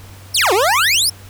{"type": "exponential two-way sweep", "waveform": "25% pulse", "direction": "down then up", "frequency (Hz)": [5588, 350, 5588], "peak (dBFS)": -8, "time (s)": [0.34, 1.1], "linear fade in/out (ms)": 10, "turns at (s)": 0.53, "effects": ["added 96 Hz sine -37 dBFS peak until 1.29 s", "pink hiss -42 dBFS RMS until 1.29 s"]}